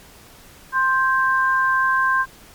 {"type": "tone pair together", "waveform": "sine", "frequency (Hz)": [1051, 1574.7], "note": ["C6", "G6"], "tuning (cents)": [7, 7], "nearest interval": "perfect fifth", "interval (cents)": 700, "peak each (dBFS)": -18, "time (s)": [0.72, 2.26], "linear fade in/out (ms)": 50, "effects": ["pink hiss -46 dBFS RMS until 2.54 s", "MP3 96 kbps"]}